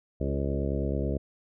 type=harmonic tone with a mistuned harmonic; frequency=69.3 Hz; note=C#2; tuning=in tune; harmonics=1 / 2 / 3 / 4 / 5 / 6 / 7 / 8 / 9; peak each=-30 / -33 / -35 / -36 / -37 / -38 / -38 / -39 / -40 dBFS; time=0.2-1.18 s; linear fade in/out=10 ms; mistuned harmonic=6; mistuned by=-17 cents; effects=none